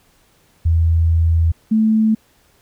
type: tone pair in turn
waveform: sine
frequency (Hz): 82.41 / 219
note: E2 / A3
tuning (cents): 0 / -8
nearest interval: octave + perfect fourth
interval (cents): 1692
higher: second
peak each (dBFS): -11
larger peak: neither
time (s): 0.65-1.52 / 1.71-2.15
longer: first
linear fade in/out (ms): 10
effects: pink hiss -56 dBFS RMS until 2.61 s